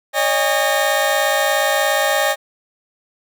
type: tone cluster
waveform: 35% pulse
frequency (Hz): 560 / 617 / 812 / 1838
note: C#5 / D#5 / G#5 / A#6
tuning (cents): +18 / -15 / -39 / -25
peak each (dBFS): -19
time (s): 0.13-2.36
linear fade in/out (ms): 50
effects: none